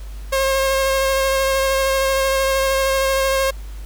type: tone with vibrato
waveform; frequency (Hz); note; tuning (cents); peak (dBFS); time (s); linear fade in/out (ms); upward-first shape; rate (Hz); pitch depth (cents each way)
sawtooth; 537; C5; +45; -12; 0.32-3.51; 10; sine; 13; 15
effects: added 50 Hz sine -29 dBFS peak until 3.85 s + pink hiss -46 dBFS RMS until 3.85 s